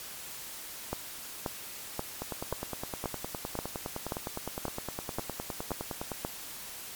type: two click trains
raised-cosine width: 1 ms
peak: -17 / -20 dBFS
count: 11 / 39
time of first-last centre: 0.93-6.249 / 2.22-6.117 s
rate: 1.88 / 9.75 Hz
effects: white hiss -43 dBFS RMS until 6.95 s + MP3 96 kbps